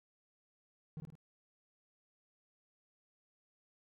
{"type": "tone with echo", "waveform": "triangle", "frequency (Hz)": 155.56, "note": "D#3", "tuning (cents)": 0, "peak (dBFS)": -39, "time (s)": [0.97, 1], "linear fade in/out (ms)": 0, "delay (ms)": 51, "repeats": 3, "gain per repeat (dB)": -4, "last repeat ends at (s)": 1.153, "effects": []}